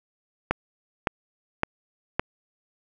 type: click train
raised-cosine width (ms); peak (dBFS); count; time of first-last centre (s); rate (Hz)
0.5; -6; 4; 0.51-2.195; 1.78
effects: none